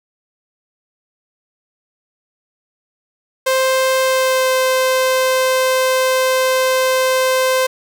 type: tone with pitch glide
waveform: sawtooth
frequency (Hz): 523.3 to 518.2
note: C5 to C5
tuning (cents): 0 to -17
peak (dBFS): -9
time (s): 3.46-7.67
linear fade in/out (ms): 10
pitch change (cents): -17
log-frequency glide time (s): 4.01-4.5
effects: none